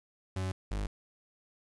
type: tone pair in turn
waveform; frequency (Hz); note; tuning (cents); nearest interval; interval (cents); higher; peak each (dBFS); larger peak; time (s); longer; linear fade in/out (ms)
40% pulse; 93.9 / 50.55; F#2 / G#1; +26 / -46; major seventh; 1072; first; -31 / -31; neither; 0.36-0.52 / 0.71-0.87; neither; 5
effects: resampled to 22050 Hz + 10-bit